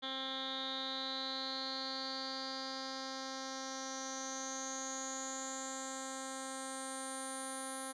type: tone with low-pass filter sweep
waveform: 10% pulse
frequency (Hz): 265.3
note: C4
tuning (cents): +24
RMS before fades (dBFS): -42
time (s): 0.02-7.93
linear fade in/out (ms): 20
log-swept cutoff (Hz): 3400 to 10000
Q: 9.8
effects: none